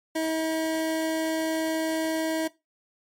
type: tone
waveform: 25% pulse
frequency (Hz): 320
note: D#4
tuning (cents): +49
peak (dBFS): -21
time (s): 0.15-2.48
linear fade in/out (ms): 10
effects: noise-tail reverb RT60 0.2 s tail -17 dB re dry + MP3 64 kbps